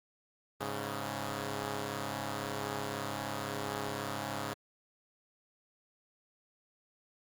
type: tone pair together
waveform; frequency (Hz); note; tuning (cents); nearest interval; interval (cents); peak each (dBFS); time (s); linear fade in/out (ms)
5% pulse; 103.83 / 138.12; G#2 / C#3; 0 / -6; perfect fourth; 494; -27; 0.6-4.54; 10
effects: Opus 24 kbps